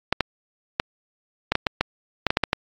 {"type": "clicks", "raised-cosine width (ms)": 0.3, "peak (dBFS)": -3, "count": 12, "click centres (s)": [0.126, 0.207, 0.799, 1.52, 1.554, 1.668, 1.81, 2.267, 2.305, 2.371, 2.437, 2.531], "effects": ["AAC 64 kbps"]}